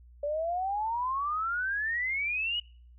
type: exponential sweep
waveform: sine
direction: up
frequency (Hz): 570 to 2960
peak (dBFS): -28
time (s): 0.23-2.6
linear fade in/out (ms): 5
effects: noise-tail reverb RT60 0.5 s tail -26 dB re dry + added 60 Hz sine -51 dBFS peak until 2.98 s